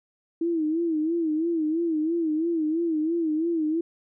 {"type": "tone with vibrato", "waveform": "sine", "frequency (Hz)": 323.1, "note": "E4", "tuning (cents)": -35, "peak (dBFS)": -22, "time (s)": [0.41, 3.81], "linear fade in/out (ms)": 5, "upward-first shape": "sine", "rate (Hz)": 3, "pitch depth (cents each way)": 100, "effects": []}